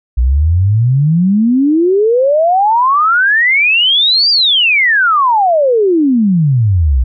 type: exponential two-way sweep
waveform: sine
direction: up then down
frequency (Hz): 58.1 to 4851 to 58.1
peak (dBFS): -7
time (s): 0.17-7.04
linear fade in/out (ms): 10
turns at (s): 4.3
effects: none